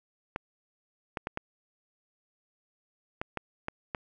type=clicks; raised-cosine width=0.5 ms; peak=-17 dBFS; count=8; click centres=0.361 / 1.172 / 1.271 / 1.374 / 3.215 / 3.373 / 3.684 / 3.948 s; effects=none